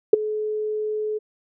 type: tone with ADSR envelope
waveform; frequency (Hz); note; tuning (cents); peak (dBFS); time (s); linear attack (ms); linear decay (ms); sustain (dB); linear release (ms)
sine; 427.7; A4; -49; -4; 0.13-1.19; 5; 13; -19; 20
effects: none